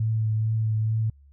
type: tone with vibrato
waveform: sine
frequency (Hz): 110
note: A2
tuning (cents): 0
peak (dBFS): -21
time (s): 0-1.1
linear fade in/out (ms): 5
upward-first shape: triangle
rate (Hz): 2.3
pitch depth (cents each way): 21
effects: added 70 Hz sine -50 dBFS peak until 1.32 s